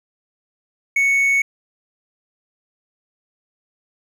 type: tone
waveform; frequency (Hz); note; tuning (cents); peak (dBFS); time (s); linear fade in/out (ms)
triangle; 2217; C#7; 0; -12; 0.96-1.42; 5
effects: none